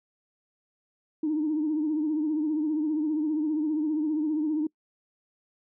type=tone with vibrato; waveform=sine; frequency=306.5 Hz; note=D#4; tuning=26 cents flat; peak=-23 dBFS; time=1.23-4.67 s; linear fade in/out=5 ms; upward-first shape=triangle; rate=15 Hz; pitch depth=86 cents each way; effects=noise-tail reverb RT60 0.1 s tail -25 dB re dry + tanh soft clip ceiling -19 dBFS